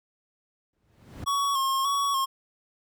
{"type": "noise with exponential growth", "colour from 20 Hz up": "brown", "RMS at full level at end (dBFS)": -32, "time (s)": [0.73, 1.24], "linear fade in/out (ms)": 2, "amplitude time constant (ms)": 110}
{"type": "tone with vibrato", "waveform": "square", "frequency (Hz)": 1098, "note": "C#6", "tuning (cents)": -17, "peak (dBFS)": -24, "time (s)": [1.26, 2.26], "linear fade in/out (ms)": 20, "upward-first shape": "square", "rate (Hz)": 1.7, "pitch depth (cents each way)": 38}
{"effects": ["high-pass 80 Hz 12 dB/octave"]}